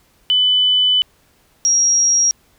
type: tone pair in turn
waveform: sine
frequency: 3000 / 5644 Hz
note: F#7 / F8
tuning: +23 / +17 cents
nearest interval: major seventh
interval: 1094 cents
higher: second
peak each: -11 dBFS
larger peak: neither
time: 0.3-1.02 / 1.65-2.31 s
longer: first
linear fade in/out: 0 ms
effects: pink hiss -56 dBFS RMS until 2.58 s